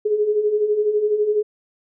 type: beating tone pair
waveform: sine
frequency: 411 / 423 Hz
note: G#4 / G#4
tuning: -18 / +32 cents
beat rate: 12 Hz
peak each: -24 / -17 dBFS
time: 0.05-1.43 s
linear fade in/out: 10 ms
effects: none